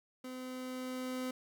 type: tone with level ramp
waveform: 30% pulse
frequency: 255.6 Hz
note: C4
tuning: 40 cents flat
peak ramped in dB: -40 to -33 dBFS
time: 0.24-1.31 s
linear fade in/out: 5 ms
effects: none